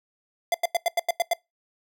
square tone bursts, 687 Hz, F5, 29 cents flat, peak -20 dBFS, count 8, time 0.52-1.334 s, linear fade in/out 2 ms, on 23 ms, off 90 ms, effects noise-tail reverb RT60 0.2 s tail -24 dB re dry

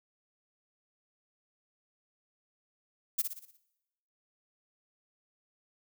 violet noise with echo, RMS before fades -28 dBFS, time 3.18-3.22 s, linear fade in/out 10 ms, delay 59 ms, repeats 6, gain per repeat -6 dB, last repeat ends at 3.574 s, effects noise-tail reverb RT60 0.9 s tail -20 dB re dry

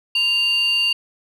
sine tone pair together, 2794 / 4567 Hz, F7 / D8, 0 / -49 cents, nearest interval major sixth, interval 851 cents, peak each -15 / -21 dBFS, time 0.15-0.93 s, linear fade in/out 5 ms, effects tanh soft clip ceiling -12 dBFS

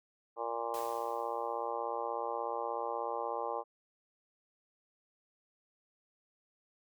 harmonic tone, 116.54 Hz, A#2, in tune, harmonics 3 / 4 / 5 / 6 / 7 / 8 / 9 / 10, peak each -48 / -40 / -41 / -47 / -39 / -46 / -41 / -47 dBFS, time 0.36-3.64 s, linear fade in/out 50 ms
white noise with exponential decay, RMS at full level -46 dBFS, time 0.74-1.71 s, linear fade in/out 1 ms, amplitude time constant 210 ms
effects none

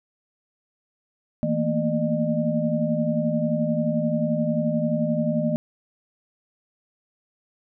sine tone cluster, 161.4 / 225.1 / 236.5 / 605 Hz, E3 / A3 / A#3 / D#5, -36 / +40 / +25 / -49 cents, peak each -26 dBFS, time 1.43-5.56 s, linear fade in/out 0 ms, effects none

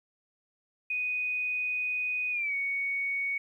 sine tone with pitch glide, 2489 to 2230 Hz, D#7 to C#7, 0 to +10 cents, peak -28 dBFS, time 0.9-3.38 s, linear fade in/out 5 ms, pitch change -190 cents, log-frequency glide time 2.31-2.54 s, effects 11-bit

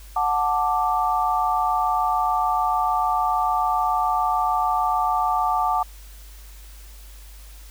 sine chord, D major, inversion first, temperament just, 734.2 / 881 / 1174.7 Hz, F#5 / A5 / D6, -14 / +2 / 0 cents, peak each -23 dBFS, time 0.16-5.83 s, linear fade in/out 5 ms, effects added 50 Hz sine -40 dBFS peak until 7.7 s + white hiss -49 dBFS RMS until 7.7 s

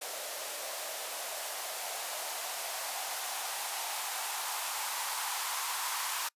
violet noise with band-pass filter sweep, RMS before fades -37 dBFS, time 0.01-6.29 s, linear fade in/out 10 ms, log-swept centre 560 to 1000 Hz, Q 3.4, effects noise-tail reverb RT60 0.1 s tail -26 dB re dry + resampled to 32000 Hz

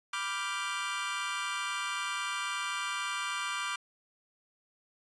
25% pulse chord, G dominant seventh, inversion first, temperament equal, 987.8 / 1174.7 / 1396.9 / 1568 Hz, B5 / D6 / F6 / G6, 0 / 0 / 0 / 0 cents, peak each -37 / -32 / -35 / -36 dBFS, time 0.13-3.76 s, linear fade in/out 5 ms, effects resampled to 22050 Hz

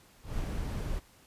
brown noise with ADSR envelope, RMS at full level -32 dBFS, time 0.22-1 s, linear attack 170 ms, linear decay 20 ms, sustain -2 dB, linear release 18 ms, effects pink hiss -60 dBFS RMS until 1.26 s + resampled to 32000 Hz

